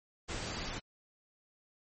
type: tone in noise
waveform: sine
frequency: 4642 Hz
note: D8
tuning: 21 cents flat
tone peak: -50 dBFS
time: 0.4-0.71 s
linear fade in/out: 20 ms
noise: pink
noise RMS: -39 dBFS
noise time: 0.28-0.8 s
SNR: -14 dB
effects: MP3 32 kbps